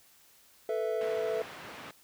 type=chord; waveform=triangle; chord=A suspended second; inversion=none; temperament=equal; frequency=440 / 493.9 / 659.3 Hz; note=A4 / B4 / E5; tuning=0 / 0 / 0 cents; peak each=-30 / -33 / -32 dBFS; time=0.69-1.42 s; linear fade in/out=2 ms
type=band-pass noise; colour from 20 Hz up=white; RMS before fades=-46 dBFS; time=1.01-1.91 s; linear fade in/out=2 ms; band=110 to 2000 Hz; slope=12 dB/octave
effects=white hiss -61 dBFS RMS until 2.03 s